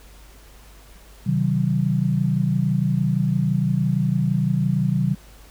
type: chord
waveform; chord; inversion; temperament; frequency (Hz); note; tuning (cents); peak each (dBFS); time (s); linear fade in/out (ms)
sine; C diminished; none; just; 130.81 / 156.98 / 188.37; C3 / Eb3 / Gb3; 0 / +16 / +31; -22; 1.26-5.15; 10
effects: added 50 Hz sine -45 dBFS peak until 5.5 s + pink hiss -50 dBFS RMS until 5.5 s